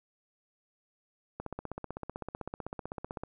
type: click train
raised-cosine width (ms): 1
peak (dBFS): -23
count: 30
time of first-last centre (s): 1.4-3.235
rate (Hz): 15.8
effects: none